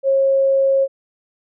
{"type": "tone", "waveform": "sine", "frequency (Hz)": 542, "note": "C#5", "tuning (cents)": -39, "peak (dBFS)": -12, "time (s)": [0.03, 0.88], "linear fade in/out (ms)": 50, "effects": []}